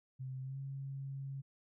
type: tone with pitch glide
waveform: sine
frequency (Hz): 130.81 to 136.6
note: C3 to C#3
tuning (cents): 0 to -25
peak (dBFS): -40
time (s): 0.19-1.42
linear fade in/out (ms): 20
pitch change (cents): +75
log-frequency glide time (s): 0.42-0.58
effects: none